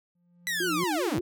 triangle tone with exponential growth, 174.6 Hz, F3, in tune, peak -28 dBFS, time 0.15-0.84 s, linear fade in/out 5 ms, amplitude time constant 150 ms
sawtooth linear sweep, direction down, 2000 to 84.3 Hz, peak -24 dBFS, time 0.47-1.19 s, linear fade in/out 0 ms
sine tone with vibrato, 332.3 Hz, E4, 14 cents sharp, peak -28 dBFS, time 0.6-1.21 s, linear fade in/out 5 ms, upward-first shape sine, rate 5.2 Hz, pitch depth 180 cents each way
effects none

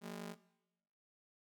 sawtooth ring-modulated tone, 202.6 Hz, G#3, 43 cents flat, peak -37 dBFS, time 0.01-0.36 s, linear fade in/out 50 ms, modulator 25.1 Hz, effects noise-tail reverb RT60 0.9 s tail -19 dB re dry

